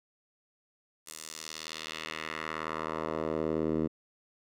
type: tone with band-pass filter sweep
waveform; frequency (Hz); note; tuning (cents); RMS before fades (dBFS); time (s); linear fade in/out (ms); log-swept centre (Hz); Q
10% pulse; 79; D#2; +27; -35; 1.06-3.88; 20; 9200 to 290; 1.3
effects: none